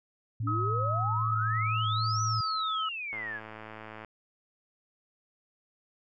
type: tone with vibrato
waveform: sine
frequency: 110 Hz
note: A2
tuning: in tune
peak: -29 dBFS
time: 0.4-2.41 s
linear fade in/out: 5 ms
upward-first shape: square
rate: 3.8 Hz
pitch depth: 18 cents each way
type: exponential two-way sweep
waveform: sine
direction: up then down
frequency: 261.6 to 6010 to 1602 Hz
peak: -34 dBFS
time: 0.42-3.41 s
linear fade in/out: 50 ms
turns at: 2.22 s
type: tone with pitch glide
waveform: sine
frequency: 1276 to 1290.8 Hz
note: D#6 to E6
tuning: +43 to -37 cents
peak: -29 dBFS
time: 0.47-2.89 s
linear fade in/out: 5 ms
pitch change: +20 cents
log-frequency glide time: 0.61-2.43 s
type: click train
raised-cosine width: 0.5 ms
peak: -28 dBFS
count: 101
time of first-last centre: 3.13-4.047 s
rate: 109 Hz
effects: none